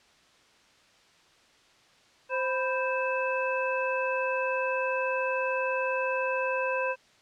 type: harmonic tone with a mistuned harmonic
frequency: 523.3 Hz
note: C5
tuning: in tune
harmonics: 1 / 2 / 3 / 5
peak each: -29 / -32 / -34 / -33 dBFS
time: 2.29-6.96 s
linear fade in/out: 50 ms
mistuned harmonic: 2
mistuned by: -91 cents
effects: white hiss -60 dBFS RMS until 7.21 s + low-pass 5000 Hz 12 dB/octave